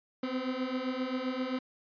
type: beating tone pair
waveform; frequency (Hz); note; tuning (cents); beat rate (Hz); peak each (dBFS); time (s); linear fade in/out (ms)
30% pulse; 252.5 / 260.1; B3 / C4; +39 / -10; 7.6; -33 / -31; 0.23-1.59; 5
effects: resampled to 11025 Hz